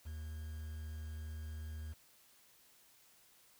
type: tone with quantisation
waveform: triangle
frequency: 77.78 Hz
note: D#2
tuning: in tune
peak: -40 dBFS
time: 0.05-1.94 s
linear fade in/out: 20 ms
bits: 10
effects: white hiss -66 dBFS RMS until 3.59 s